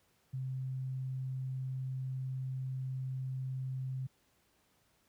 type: tone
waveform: sine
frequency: 130.81 Hz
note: C3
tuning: in tune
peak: -35 dBFS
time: 0.33-4.07 s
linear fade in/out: 10 ms
effects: pink hiss -72 dBFS RMS until 5.08 s + high-pass 60 Hz 12 dB/octave